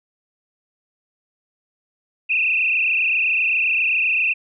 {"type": "tone with frequency modulation", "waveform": "sine", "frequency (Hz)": 2589, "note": "E7", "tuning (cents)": -32, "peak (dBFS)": -16, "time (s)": [2.29, 4.34], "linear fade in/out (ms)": 20, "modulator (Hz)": 27.6, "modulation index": 5, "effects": []}